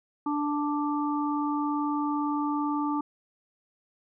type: harmonic tone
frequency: 293.7 Hz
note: D4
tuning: in tune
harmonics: 1 / 3 / 4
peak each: -27 / -32 / -33 dBFS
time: 0.26-3.01 s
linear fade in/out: 5 ms
effects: none